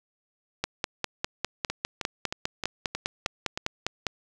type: two click trains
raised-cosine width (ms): 0.2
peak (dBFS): -9 / -13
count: 18 / 7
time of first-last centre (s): 0.64-4.067 / 1.7-3.575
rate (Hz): 4.96 / 3.2
effects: none